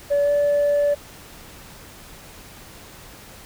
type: tone with pitch glide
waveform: sine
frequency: 573 to 579.3 Hz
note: D5 to D5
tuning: -43 to -24 cents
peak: -14 dBFS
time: 0.1-0.95 s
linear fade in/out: 20 ms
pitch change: +19 cents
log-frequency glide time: 0.23-0.3 s
effects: tanh soft clip ceiling -14 dBFS + pink hiss -43 dBFS RMS until 3.45 s